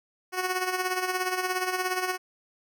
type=tone with tremolo; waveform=10% pulse; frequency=368.4 Hz; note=F#4; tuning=7 cents flat; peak=-16 dBFS; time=0.32-2.18 s; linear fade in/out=50 ms; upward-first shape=sine; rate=17 Hz; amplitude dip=60%; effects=none